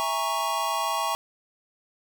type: chord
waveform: square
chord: A# half-diminished seventh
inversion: second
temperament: equal with one note detuned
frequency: 659.3 / 825.3 / 932.3 / 1108.7 Hz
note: E5 / G#5 / A#5 / C#6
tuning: 0 / -11 / 0 / 0 cents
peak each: -34 / -32 / -31 / -29 dBFS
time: 0-1.15 s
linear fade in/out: 0 ms
effects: none